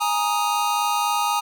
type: chord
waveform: square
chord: Ab suspended second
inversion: none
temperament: just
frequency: 830.6 / 934.4 / 1245.9 Hz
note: Ab5 / Bb5 / Eb6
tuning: 0 / +4 / +2 cents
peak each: -25 dBFS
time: 0-1.41 s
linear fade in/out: 20 ms
effects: none